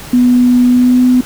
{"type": "tone with pitch glide", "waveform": "sine", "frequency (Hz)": [246.9, 251.2], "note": ["B3", "B3"], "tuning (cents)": [0, 30], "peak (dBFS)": -5, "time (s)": [0.13, 1.21], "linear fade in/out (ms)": 5, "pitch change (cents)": 30, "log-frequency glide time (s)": [0.67, 1.03], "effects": ["pink hiss -30 dBFS RMS until 1.25 s"]}